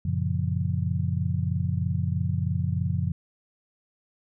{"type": "chord", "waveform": "sine", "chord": "Gb major seventh", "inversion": "none", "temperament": "just", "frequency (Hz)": [92.5, 115.62, 138.75, 173.43], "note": ["Gb2", "Bb2", "Db3", "F3"], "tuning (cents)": [0, -14, 2, -12], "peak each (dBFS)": [-27, -31, -29, -30], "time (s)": [0.05, 3.12], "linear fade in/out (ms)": 5, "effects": []}